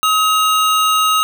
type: tone pair together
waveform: square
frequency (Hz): 1269.8 / 2800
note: D#6 / F7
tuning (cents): +35 / +4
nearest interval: octave + major second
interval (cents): 1369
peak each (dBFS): -13 / -20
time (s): 0.03-1.23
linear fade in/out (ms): 0
effects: none